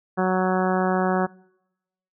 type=harmonic tone; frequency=185.6 Hz; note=F#3; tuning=6 cents sharp; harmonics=1 / 2 / 3 / 4 / 5 / 6 / 7 / 8 / 9; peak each=-23 / -25 / -28 / -26 / -32 / -31 / -33 / -33 / -35 dBFS; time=0.17-1.27 s; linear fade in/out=20 ms; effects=noise-tail reverb RT60 0.9 s tail -25 dB re dry